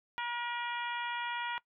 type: harmonic tone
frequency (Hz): 477.7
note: A#4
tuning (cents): +42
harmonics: 2 / 3 / 4 / 5 / 6 / 7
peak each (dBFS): -36 / -40 / -42 / -44 / -46 / -47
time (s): 0.18-1.58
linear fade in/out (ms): 0
effects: noise-tail reverb RT60 0.1 s tail -21 dB re dry